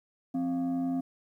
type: tone with frequency modulation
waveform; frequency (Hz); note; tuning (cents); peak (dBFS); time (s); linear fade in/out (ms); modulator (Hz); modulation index
sine; 262.6; C4; +6; -26; 0.34-1.01; 10; 434; 0.47
effects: tanh soft clip ceiling -24 dBFS + 11-bit